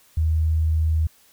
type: tone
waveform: sine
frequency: 79.3 Hz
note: D#2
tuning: 33 cents sharp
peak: -17 dBFS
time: 0.17-1.07 s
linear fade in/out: 5 ms
effects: white hiss -56 dBFS RMS until 1.32 s